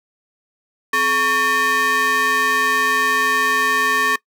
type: ring-modulated tone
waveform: square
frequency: 344.2 Hz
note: F4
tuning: 25 cents flat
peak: -13 dBFS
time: 0.93-4.16 s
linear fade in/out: 5 ms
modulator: 1460 Hz
effects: noise-tail reverb RT60 0.1 s tail -21 dB re dry